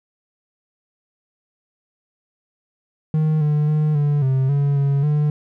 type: tone with pitch steps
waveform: triangle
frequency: 155.5 / 149.5 / 152.5 / 145.9 / 132.4 / 141.9 / 139.9 / 149 Hz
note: D#3 / D3 / D#3 / D3 / C3 / C#3 / C#3 / D3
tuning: -1 / +31 / -34 / -11 / +21 / +41 / +16 / +25 cents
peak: -13 dBFS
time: 3.14-5.3 s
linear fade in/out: 2 ms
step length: 270 ms
effects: none